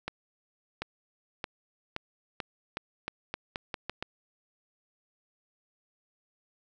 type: accelerating click train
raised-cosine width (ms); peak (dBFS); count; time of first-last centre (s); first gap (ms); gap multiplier
0.3; -17; 12; 0.08-4.026; 740; 0.84
effects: none